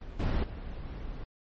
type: noise with level steps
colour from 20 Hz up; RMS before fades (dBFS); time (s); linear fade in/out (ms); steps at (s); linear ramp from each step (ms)
brown; -42 / -27 / -39; 0.01-1.24; 5; 0.19 / 0.43; 10
effects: low-pass 4000 Hz 12 dB/octave + MP3 32 kbps